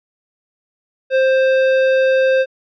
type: tone with hard clipping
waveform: sine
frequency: 526 Hz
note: C5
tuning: 9 cents sharp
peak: -13 dBFS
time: 1.1-2.46 s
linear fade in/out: 50 ms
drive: 13 dB
effects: low-pass 4000 Hz 12 dB/octave